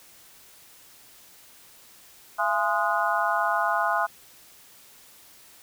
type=harmonic tone with a mistuned harmonic; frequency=207.7 Hz; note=G#3; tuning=in tune; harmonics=3 / 4 / 5 / 6 / 7; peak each=-28 / -28 / -28 / -28 / -28 dBFS; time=2.38-4.07 s; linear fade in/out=20 ms; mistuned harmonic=3; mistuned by=+150 cents; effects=white hiss -52 dBFS RMS until 5.62 s